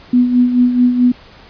sine tone with tremolo, 246.9 Hz, B3, in tune, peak -6 dBFS, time 0.13-1.12 s, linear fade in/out 5 ms, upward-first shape sine, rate 4.6 Hz, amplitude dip 60%, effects pink hiss -41 dBFS RMS until 1.49 s + resampled to 11025 Hz

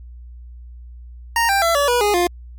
25% pulse tone with pitch steps, 928 / 789.4 / 671.5 / 571.3 / 485.9 / 413.4 / 351.6 Hz, A#5 / G5 / E5 / D5 / B4 / G#4 / F4, -8 / +12 / +32 / -48 / -28 / -8 / +12 cents, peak -11 dBFS, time 1.36-2.27 s, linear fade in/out 2 ms, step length 130 ms, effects added 60 Hz sine -35 dBFS peak until 2.58 s + Opus 48 kbps

